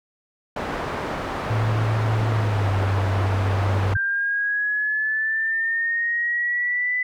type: low-pass noise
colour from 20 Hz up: white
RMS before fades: -28 dBFS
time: 0.56-3.94 s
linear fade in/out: 5 ms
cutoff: 1100 Hz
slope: 12 dB/octave
type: tone with pitch glide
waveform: sine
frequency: 110 to 97.43 Hz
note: A2 to G2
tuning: 0 to -10 cents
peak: -19 dBFS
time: 1.5-3.97 s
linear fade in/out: 5 ms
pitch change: -210 cents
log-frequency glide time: 2.32-2.76 s
type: linear sweep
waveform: sine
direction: up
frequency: 1581 to 2000 Hz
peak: -20 dBFS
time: 3.95-7.03 s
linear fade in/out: 5 ms
effects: none